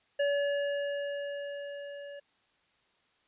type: tone with level ramp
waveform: square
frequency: 570 Hz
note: C#5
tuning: 48 cents sharp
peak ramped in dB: -26 to -43 dBFS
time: 0.19-2.2 s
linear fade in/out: 10 ms
effects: white hiss -70 dBFS RMS until 3.27 s + resampled to 8000 Hz